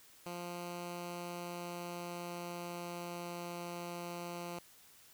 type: tone with pitch glide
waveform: 10% pulse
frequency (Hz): 174.8 to 173.59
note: F3 to F3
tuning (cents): +2 to -10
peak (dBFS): -33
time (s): 0.26-4.59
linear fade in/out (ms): 2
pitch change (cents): -12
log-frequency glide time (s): 0.82-3.53
effects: white hiss -61 dBFS RMS until 5.13 s